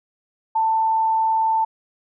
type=tone; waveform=sine; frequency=889 Hz; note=A5; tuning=18 cents sharp; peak=-16 dBFS; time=0.55-1.65 s; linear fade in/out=10 ms; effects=none